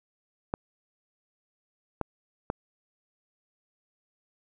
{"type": "clicks", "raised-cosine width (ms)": 1, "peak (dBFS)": -14, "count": 3, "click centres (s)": [0.539, 2.013, 2.501], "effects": []}